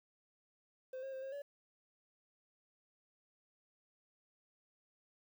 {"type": "tone with pitch steps", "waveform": "triangle", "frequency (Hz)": [518, 537, 527, 537, 569], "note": ["C5", "C5", "C5", "C5", "C#5"], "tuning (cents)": [-17, 45, 12, 45, 45], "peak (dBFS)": -40, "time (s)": [0.93, 1.42], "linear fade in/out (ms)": 5, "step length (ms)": 98, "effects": ["11-bit"]}